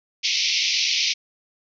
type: band-pass noise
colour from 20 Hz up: white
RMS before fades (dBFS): -22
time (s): 0.23-1.14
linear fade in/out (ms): 20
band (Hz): 2100 to 5900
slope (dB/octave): 96
effects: none